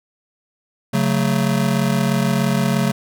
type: chord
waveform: square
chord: F# minor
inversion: second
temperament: just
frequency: 138.75 / 185 / 222 Hz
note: C#3 / F#3 / A3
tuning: +2 / 0 / +16 cents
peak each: -21 dBFS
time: 0.93-2.92 s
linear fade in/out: 10 ms
effects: none